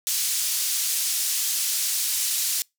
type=band-pass noise; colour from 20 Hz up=pink; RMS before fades=-25 dBFS; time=0.07-2.62 s; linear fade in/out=0 ms; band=5400 to 15000 Hz; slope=12 dB/octave; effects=noise-tail reverb RT60 0.2 s tail -26 dB re dry